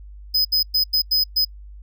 square tone bursts at uneven times, 5030 Hz, D#8, 18 cents sharp, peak -16 dBFS, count 6, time 0.34-0.45 / 0.52-0.63 / 0.74-0.84 / 0.93-1.02 / 1.11-1.24 / 1.36-1.45 s, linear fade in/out 10 ms, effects noise-tail reverb RT60 0.1 s tail -26 dB re dry + added 50 Hz sine -37 dBFS peak until 1.82 s

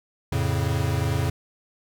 square chord, F augmented, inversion none, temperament equal, 87.31 / 110 / 138.59 Hz, F2 / A2 / C#3, 0 / 0 / 0 cents, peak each -27 dBFS, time 0.32-1.3 s, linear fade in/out 5 ms, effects none

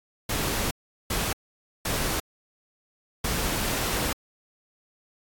pink noise bursts at uneven times, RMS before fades -27 dBFS, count 4, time 0.29-0.71 / 1.1-1.33 / 1.85-2.2 / 3.24-4.13 s, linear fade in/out 5 ms, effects AAC 64 kbps

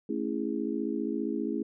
sine chord, A major seventh, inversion none, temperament just, 220 / 275 / 330 / 412.5 Hz, A3 / C#4 / E4 / G#4, 0 / -14 / +2 / -12 cents, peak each -34 / -33 / -34 / -36 dBFS, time 0.09-1.63 s, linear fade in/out 5 ms, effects none

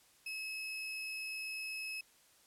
35% pulse tone, 2579 Hz, E7, 39 cents flat, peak -38 dBFS, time 0.26-2.01 s, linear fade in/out 5 ms, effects white hiss -66 dBFS RMS until 2.46 s + low-pass 12000 Hz 12 dB/octave

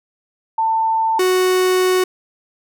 sine / 45% pulse tone pair in turn, 893 / 369.4 Hz, A5 / F#4, +25 / -3 cents, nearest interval octave + minor third, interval 1528 cents, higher first, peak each -14 / -13 dBFS, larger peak second, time 0.58-1.19 / 1.19-2.04 s, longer second, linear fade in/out 5 ms, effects none

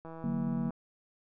click train, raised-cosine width 1 ms, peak -32 dBFS, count 108, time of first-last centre 0.05-0.706 s, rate 163 Hz
sine chord, D augmented, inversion none, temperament equal, 146.83 / 185 / 233.1 Hz, D3 / F#3 / A#3, 0 / 0 / 0 cents, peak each -36 / -35 / -32 dBFS, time 0.24-0.7 s, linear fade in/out 2 ms
effects none

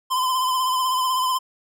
square tone with vibrato, 1025 Hz, C6, 36 cents flat, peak -20 dBFS, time 0.1-1.39 s, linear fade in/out 20 ms, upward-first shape triangle, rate 16 Hz, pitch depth 48 cents each way, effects none

